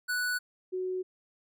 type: tone pair in turn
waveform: square / sine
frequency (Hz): 1480 / 370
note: F#6 / F#4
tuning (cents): 0 / 0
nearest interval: 2 octaves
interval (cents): 2400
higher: first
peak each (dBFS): -29 / -30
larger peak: first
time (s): 0.08-0.39 / 0.72-1.03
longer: neither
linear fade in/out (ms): 20
effects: none